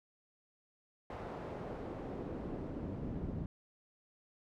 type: noise with band-pass filter sweep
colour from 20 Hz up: brown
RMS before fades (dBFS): -42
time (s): 1.1-3.46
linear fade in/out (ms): 2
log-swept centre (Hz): 780 to 200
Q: 0.88
effects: none